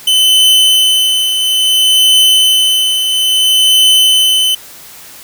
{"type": "tone with tremolo", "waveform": "45% pulse", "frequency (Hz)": 3037, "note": "F#7", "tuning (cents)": 44, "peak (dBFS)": -4, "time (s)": [0.07, 4.55], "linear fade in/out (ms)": 5, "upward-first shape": "triangle", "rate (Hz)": 0.59, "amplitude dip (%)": 55, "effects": ["white hiss -34 dBFS RMS until 5.23 s"]}